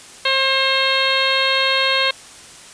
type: harmonic tone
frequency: 534 Hz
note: C5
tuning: 35 cents sharp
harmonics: 1 / 2 / 3 / 4 / 5 / 6 / 7 / 8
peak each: -23 / -23 / -23 / -23 / -23 / -23 / -23 / -23 dBFS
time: 0.25-2.11 s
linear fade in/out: 5 ms
effects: white hiss -40 dBFS RMS until 2.73 s + resampled to 22050 Hz